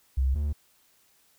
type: tone pair in turn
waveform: sine / triangle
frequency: 65.9 / 73.52 Hz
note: C2 / D2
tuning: +13 / +2 cents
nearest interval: major second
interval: 189 cents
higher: second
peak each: -21 / -23 dBFS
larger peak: first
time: 0.17-0.35 / 0.35-0.53 s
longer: neither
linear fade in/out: 10 ms
effects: white hiss -64 dBFS RMS until 1.38 s